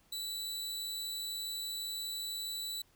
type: tone with amplitude modulation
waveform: sawtooth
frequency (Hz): 3951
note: B7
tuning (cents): 0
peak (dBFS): -32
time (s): 0.12-2.82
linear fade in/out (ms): 5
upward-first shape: sine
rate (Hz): 226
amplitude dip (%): 45
effects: pink hiss -68 dBFS RMS until 2.95 s